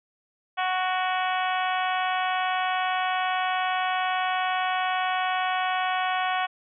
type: harmonic tone with a mistuned harmonic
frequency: 370 Hz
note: F#4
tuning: in tune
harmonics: 2 / 3 / 4 / 5 / 6 / 7 / 8 / 9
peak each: -26 / -30 / -32 / -34 / -36 / -37 / -38 / -39 dBFS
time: 0.57-6.47 s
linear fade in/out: 20 ms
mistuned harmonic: 6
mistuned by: +30 cents
effects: none